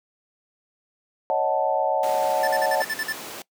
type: chord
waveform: sine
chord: D# half-diminished seventh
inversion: third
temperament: equal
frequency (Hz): 554.4 / 622.3 / 740 / 880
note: C#5 / D#5 / F#5 / A5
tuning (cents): 0 / 0 / 0 / 0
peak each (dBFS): -25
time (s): 1.3-2.82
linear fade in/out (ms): 0
type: noise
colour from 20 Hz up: pink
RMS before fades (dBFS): -35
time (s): 2.03-3.42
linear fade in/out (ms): 2
type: tone bursts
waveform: square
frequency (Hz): 1760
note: A6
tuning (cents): 0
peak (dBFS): -25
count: 8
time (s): 2.43-3.126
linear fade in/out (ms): 5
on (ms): 45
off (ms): 48
effects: noise-tail reverb RT60 0.1 s tail -21 dB re dry + high-pass 300 Hz 12 dB/octave